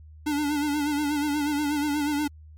square tone with vibrato, 293.7 Hz, D4, in tune, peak -24 dBFS, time 0.26-2.28 s, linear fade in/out 10 ms, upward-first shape sine, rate 8.3 Hz, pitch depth 55 cents each way, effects added 77 Hz sine -44 dBFS peak until 2.57 s + MP3 96 kbps

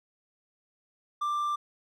triangle tone, 1182 Hz, D6, 11 cents sharp, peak -25 dBFS, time 1.21-1.56 s, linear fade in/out 10 ms, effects none

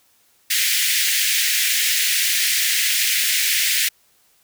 pink high-pass noise, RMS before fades -19 dBFS, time 0.5-3.89 s, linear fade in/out 10 ms, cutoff 1800 Hz, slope 48 dB/octave, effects white hiss -59 dBFS RMS until 4.43 s

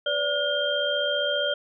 sine tone cluster, 506 / 581 / 1434 / 3177 Hz, B4 / D5 / F6 / G7, +42 / -19 / +45 / +23 cents, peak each -34 / -26 / -29 / -27 dBFS, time 0.06-1.54 s, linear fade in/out 5 ms, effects none

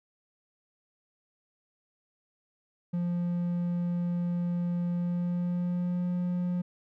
triangle tone with pitch glide, 174.61 to 177.97 Hz, F3 to F3, 0 to +33 cents, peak -25 dBFS, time 2.93-6.62 s, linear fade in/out 10 ms, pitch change +33 cents, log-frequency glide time 4.92-6.06 s, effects none

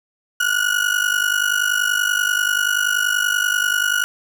35% pulse ring-modulated tone, 1456 Hz, F#6, 28 cents flat, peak -12 dBFS, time 0.4-4.04 s, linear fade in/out 0 ms, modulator 25.2 Hz, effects none

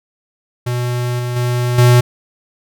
square tone with level steps, 122.5 Hz, B2, 14 cents flat, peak -17 / -19 / -15 / -7 dBFS, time 0.66-2.01 s, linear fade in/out 10 ms, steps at 1.19 / 1.36 / 1.78 s, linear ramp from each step 5 ms, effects none

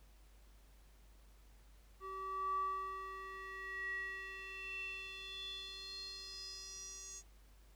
square tone with band-pass filter sweep, 383.9 Hz, G4, 36 cents flat, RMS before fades -45 dBFS, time 2-7.23 s, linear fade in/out 50 ms, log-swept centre 930 to 6700 Hz, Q 8.8, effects added 50 Hz sine -60 dBFS peak until 7.75 s + pink hiss -70 dBFS RMS until 7.75 s

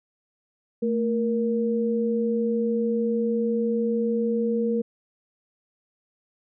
sine tone pair together, 223.4 / 469.9 Hz, A3 / A#4, +27 / +14 cents, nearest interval octave + minor second, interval 1287 cents, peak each -24 dBFS, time 0.82-4.82 s, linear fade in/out 10 ms, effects none

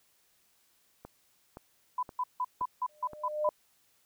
click train, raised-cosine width 1 ms, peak -30 dBFS, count 5, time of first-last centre 1.05-3.133 s, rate 1.92 Hz
sine tone bursts, 1000 Hz, B5, 21 cents sharp, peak -28 dBFS, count 8, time 1.98-3.492 s, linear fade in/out 5 ms, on 49 ms, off 160 ms
sine tone with exponential growth, 604 Hz, D5, 48 cents sharp, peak -24 dBFS, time 2.89-3.49 s, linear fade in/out 1 ms, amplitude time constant 130 ms
effects white hiss -69 dBFS RMS until 4.05 s

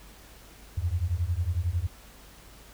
sine beating tone pair, 81.5 / 92.5 Hz, E2 / F#2, -19 / 0 cents, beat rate 11 Hz, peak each -28 dBFS, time 0.77-1.87 s, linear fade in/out 10 ms, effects added 50 Hz sine -52 dBFS peak until 2.73 s + pink hiss -52 dBFS RMS until 2.73 s

